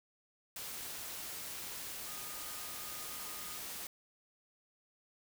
sine tone in noise, 1235 Hz, D#6, 13 cents flat, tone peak -54 dBFS, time 2.07-3.58 s, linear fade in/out 2 ms, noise white, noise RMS -44 dBFS, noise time 0.56-3.87 s, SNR -13 dB, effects none

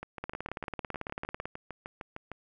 two click trains, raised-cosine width 0.5 ms, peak -20 / -24 dBFS, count 23 / 16, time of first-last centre 0.24-1.455 / 0.03-2.317 s, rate 18.1 / 6.56 Hz, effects none

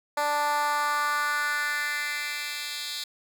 10% pulse tone with high-pass filter sweep, 293.7 Hz, D4, in tune, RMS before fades -28 dBFS, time 0.17-3.04 s, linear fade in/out 5 ms, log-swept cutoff 710 to 3500 Hz, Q 2.7, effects none

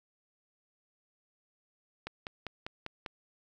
click train, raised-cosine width 0.3 ms, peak -22 dBFS, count 6, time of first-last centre 2.07-3.062 s, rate 5.04 Hz, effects none

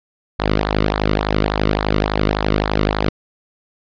sawtooth tone with flanger, 51.8 Hz, G#1, 4 cents flat, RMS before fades -18 dBFS, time 0.39-3.09 s, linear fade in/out 5 ms, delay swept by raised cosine 0.35 to 1.24 ms, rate 3.5 Hz, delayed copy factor -0.75, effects resampled to 11025 Hz

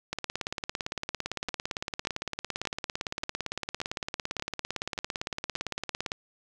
two click trains, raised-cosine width 0.2 ms, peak -16 / -14 dBFS, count 8 / 107, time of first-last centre 1.49-5.56 / 0.13-6.119 s, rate 1.72 / 17.7 Hz, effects none

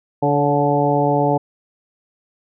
harmonic tone with a mistuned harmonic, 144.6 Hz, D3, 27 cents flat, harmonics 1 / 2 / 3 / 4 / 5 / 6, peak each -21 / -21 / -21 / -21 / -21 / -21 dBFS, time 0.22-1.38 s, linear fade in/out 10 ms, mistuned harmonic 4, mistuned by -25 cents, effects none

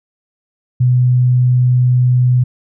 sine tone, 125.1 Hz, B2, 23 cents sharp, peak -8 dBFS, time 0.8-2.44 s, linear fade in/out 10 ms, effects none

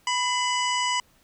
harmonic tone with a mistuned harmonic, 987.8 Hz, B5, in tune, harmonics 1 / 2 / 3 / 5 / 6 / 7 / 8, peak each -25 / -30 / -29 / -35 / -37 / -38 / -36 dBFS, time 0.07-1 s, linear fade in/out 2 ms, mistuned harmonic 2, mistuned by +47 cents, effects pink hiss -61 dBFS RMS until 1.23 s

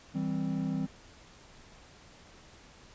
triangle chord, C major, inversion first, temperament just, 163.52 / 196.22 / 261.6 Hz, E3 / G3 / C4, -14 / +2 / 0 cents, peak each -32 dBFS, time 0.14-0.87 s, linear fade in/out 20 ms, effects pink hiss -55 dBFS RMS until 2.94 s + resampled to 16000 Hz

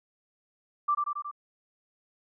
sine tone with echo, 1174.7 Hz, D6, in tune, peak -22 dBFS, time 0.88-0.95 s, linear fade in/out 10 ms, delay 91 ms, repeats 4, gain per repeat -3 dB, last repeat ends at 1.314 s, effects none

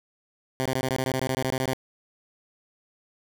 10% pulse tone bursts, 130.81 Hz, C3, in tune, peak -16 dBFS, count 15, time 0.6-1.733 s, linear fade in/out 0 ms, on 55 ms, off 22 ms, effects none

